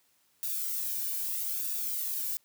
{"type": "noise with flanger", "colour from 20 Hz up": "violet", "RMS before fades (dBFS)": -33, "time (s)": [0.43, 2.37], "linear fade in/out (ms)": 0, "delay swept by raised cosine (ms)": [0.95, 1.54], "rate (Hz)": 0.79, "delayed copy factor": -0.6, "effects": ["white hiss -69 dBFS RMS until 2.44 s", "high-pass 60 Hz 12 dB/octave"]}